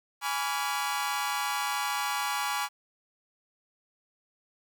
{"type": "chord", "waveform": "sawtooth", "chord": "G# diminished seventh", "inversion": "none", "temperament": "equal with one note detuned", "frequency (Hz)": [830.6, 987.8, 1145.2, 1396.9], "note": ["G#5", "B5", "D6", "F6"], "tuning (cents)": [0, 0, -44, 0], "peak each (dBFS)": [-29, -31, -30, -33], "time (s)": [0.21, 2.69], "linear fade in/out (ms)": 50, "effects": ["10-bit"]}